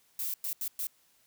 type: noise bursts at uneven times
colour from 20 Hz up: violet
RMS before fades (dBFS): -34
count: 4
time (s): 0.19-0.34 / 0.44-0.53 / 0.61-0.68 / 0.79-0.87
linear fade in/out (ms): 2
effects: white hiss -67 dBFS RMS until 1.26 s